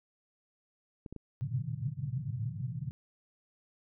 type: clicks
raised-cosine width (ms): 3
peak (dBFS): -30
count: 3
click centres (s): 1.062 / 1.126 / 1.163
type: band-pass noise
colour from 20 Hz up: pink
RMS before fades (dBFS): -36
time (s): 1.41-2.91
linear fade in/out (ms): 0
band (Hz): 110 to 150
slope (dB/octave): 48
effects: none